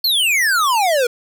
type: exponential sweep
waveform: square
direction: down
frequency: 4435 to 465.8 Hz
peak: -14 dBFS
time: 0.04-1.07 s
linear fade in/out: 5 ms
effects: none